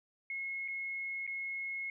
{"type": "tone with dropouts", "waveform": "sine", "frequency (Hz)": 2170, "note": "C#7", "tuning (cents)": -37, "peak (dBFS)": -36, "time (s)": [0.3, 1.9], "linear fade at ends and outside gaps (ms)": 2, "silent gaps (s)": [[0.679, 0.683], [1.267, 1.275]], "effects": []}